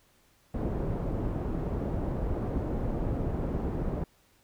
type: low-pass noise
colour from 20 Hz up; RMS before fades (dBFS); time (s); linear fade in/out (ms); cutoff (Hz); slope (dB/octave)
pink; -31; 0.54-4.04; 5; 530; 12
effects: pink hiss -65 dBFS RMS until 4.43 s